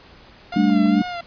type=tone with vibrato; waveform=sawtooth; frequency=698.5 Hz; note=F5; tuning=in tune; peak=-23 dBFS; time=0.52-1.21 s; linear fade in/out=5 ms; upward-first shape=sine; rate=2.4 Hz; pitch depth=57 cents each way
type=click train; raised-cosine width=1 ms; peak=-25 dBFS; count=4; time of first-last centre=0.54-1.02 s; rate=6.25 Hz
type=chord; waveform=sine; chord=G suspended second; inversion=none; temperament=equal; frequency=196 / 220 / 293.7 Hz; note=G3 / A3 / D4; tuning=0 / 0 / 0 cents; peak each=-18 dBFS; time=0.56-1.02 s; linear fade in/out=5 ms
effects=pink hiss -47 dBFS RMS until 1.26 s + resampled to 11025 Hz